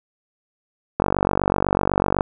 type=click train; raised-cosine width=1 ms; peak=-3 dBFS; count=59; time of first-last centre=1-2.208 s; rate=48 Hz; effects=none